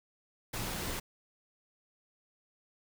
pink noise, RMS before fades -37 dBFS, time 0.53-1 s, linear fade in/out 10 ms, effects none

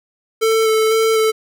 square tone with vibrato, 442.1 Hz, A4, 8 cents sharp, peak -13 dBFS, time 0.41-1.32 s, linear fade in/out 20 ms, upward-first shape square, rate 2 Hz, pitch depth 13 cents each way, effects none

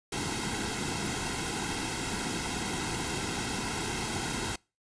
pink noise with comb filter, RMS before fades -33 dBFS, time 0.12-4.56 s, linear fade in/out 5 ms, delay 1.7 ms, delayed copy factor -0.7, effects noise-tail reverb RT60 0.3 s tail -25 dB re dry + resampled to 22050 Hz

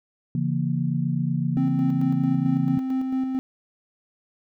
sine chord, A# diminished, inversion first, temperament just, 139.85 / 167.82 / 233.1 Hz, C#3 / E3 / A#3, +16 / +31 / 0 cents, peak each -25 / -25 / -28 dBFS, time 0.35-2.78 s, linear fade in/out 2 ms
triangle tone with tremolo, 261.6 Hz, C4, in tune, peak -19 dBFS, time 1.57-3.39 s, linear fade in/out 0 ms, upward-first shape square, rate 4.5 Hz, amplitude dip 35%
effects none

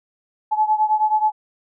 sine beating tone pair, 856 / 865.4 Hz, A5 / A5, -48 / -29 cents, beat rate 9.4 Hz, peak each -17 / -20 dBFS, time 0.51-1.32 s, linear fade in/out 20 ms, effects none

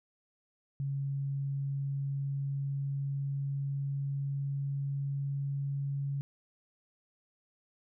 sine tone with pitch glide, 138.59 to 139.72 Hz, C#3 to C#3, 0 to +14 cents, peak -31 dBFS, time 0.8-6.21 s, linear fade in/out 0 ms, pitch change +14 cents, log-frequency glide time 1.19-6.09 s, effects none

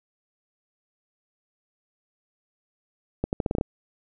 accelerating click train, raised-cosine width 2 ms, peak -11 dBFS, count 8, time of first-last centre 3.24-3.611 s, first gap 89 ms, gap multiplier 0.82, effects none

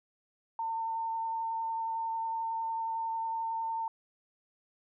sine tone with vibrato, 904 Hz, A5, 47 cents sharp, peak -31 dBFS, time 0.59-3.88 s, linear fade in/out 2 ms, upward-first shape triangle, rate 11 Hz, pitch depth 13 cents each way, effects none

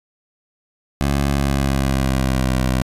15% pulse tone with pitch glide, 69.9 to 64.1 Hz, C#2 to C2, +15 to -35 cents, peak -10 dBFS, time 1.01-2.82 s, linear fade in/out 0 ms, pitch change -150 cents, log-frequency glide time 1.3-2.57 s, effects resampled to 32000 Hz

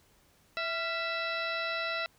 harmonic tone with a mistuned harmonic, 659.3 Hz, E5, in tune, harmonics 1 / 2 / 3 / 4 / 5 / 6 / 7 / 8, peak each -37 / -36 / -38 / -38 / -50 / -39 / -50 / -47 dBFS, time 0.57-2.06 s, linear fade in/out 0 ms, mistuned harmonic 2, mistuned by +76 cents, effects pink hiss -65 dBFS RMS until 2.18 s

